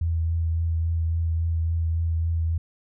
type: tone with vibrato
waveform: sine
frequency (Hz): 82.41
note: E2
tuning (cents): 0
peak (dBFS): -21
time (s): 0.01-2.58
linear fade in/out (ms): 5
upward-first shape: triangle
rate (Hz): 3.6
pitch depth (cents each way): 22
effects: none